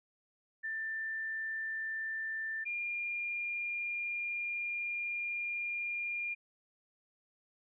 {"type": "tone pair in turn", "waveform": "sine", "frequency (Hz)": [1779, 2408], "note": ["A6", "D7"], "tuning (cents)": [19, 43], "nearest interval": "perfect fourth", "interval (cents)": 524, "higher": "second", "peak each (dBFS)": [-35, -34], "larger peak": "second", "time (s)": [[0.63, 2.65], [2.65, 6.35]], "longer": "second", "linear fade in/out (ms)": 20, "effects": []}